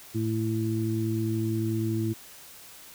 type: harmonic tone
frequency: 110.7 Hz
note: A2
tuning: 11 cents sharp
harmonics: 1 / 2 / 3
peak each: -28 / -32 / -29 dBFS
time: 0.14-2.14 s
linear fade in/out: 20 ms
effects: white hiss -48 dBFS RMS until 2.94 s